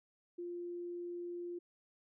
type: tone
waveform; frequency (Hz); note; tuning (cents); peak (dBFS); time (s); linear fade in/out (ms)
sine; 349.2; F4; 0; -40; 0.38-1.59; 10
effects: none